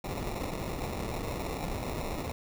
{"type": "noise with sample-and-hold", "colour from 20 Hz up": "pink", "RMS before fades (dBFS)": -35, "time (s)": [0.04, 2.32], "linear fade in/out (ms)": 2, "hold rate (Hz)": 1575, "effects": []}